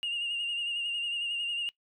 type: tone with vibrato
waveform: sine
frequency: 2820 Hz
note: F7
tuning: 16 cents sharp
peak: -28 dBFS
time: 0.03-1.69 s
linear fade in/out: 0 ms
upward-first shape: sine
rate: 11 Hz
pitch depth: 36 cents each way
effects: noise-tail reverb RT60 0.1 s tail -21 dB re dry + tanh soft clip ceiling -27 dBFS